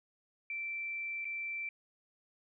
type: tone with dropouts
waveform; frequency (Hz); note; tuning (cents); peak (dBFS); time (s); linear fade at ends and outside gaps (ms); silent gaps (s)
sine; 2340; D7; -7; -36; 0.5-1.69; 2; 1.246-1.252
effects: none